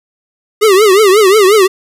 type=tone with vibrato; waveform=square; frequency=403.9 Hz; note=G#4; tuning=48 cents flat; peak=-5 dBFS; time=0.61-1.68 s; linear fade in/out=20 ms; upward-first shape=triangle; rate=5.6 Hz; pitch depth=190 cents each way; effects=resampled to 32000 Hz + 7-bit